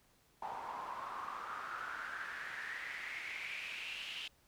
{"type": "noise with band-pass filter sweep", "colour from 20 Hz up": "pink", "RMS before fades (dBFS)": -44, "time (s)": [0.42, 4.28], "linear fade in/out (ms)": 5, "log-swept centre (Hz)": [870, 3000], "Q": 6, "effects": ["pink hiss -70 dBFS RMS until 4.47 s"]}